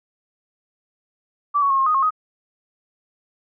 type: tone with pitch steps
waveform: sine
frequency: 1160 / 1117 / 1083 / 1072 / 1242 / 1081 / 1254 Hz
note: D6 / C#6 / C#6 / C6 / D#6 / C#6 / D#6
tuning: -22 / +13 / -41 / +42 / -3 / -44 / +13 cents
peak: -15 dBFS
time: 1.54-2.107 s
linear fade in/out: 20 ms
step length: 81 ms
effects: none